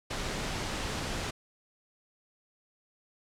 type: noise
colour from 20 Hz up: pink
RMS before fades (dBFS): -34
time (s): 0.1-1.31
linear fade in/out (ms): 10
effects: low-pass 7000 Hz 12 dB/octave